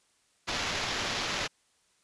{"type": "noise with sample-and-hold", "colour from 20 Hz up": "violet", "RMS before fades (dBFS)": -32, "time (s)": [0.47, 1.48], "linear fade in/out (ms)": 20, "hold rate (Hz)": 8820, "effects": ["white hiss -69 dBFS RMS until 2.03 s", "resampled to 22050 Hz"]}